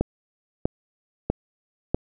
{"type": "click train", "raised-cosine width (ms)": 2, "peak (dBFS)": -7, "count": 4, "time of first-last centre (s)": [0.01, 1.945], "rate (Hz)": 1.55, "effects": []}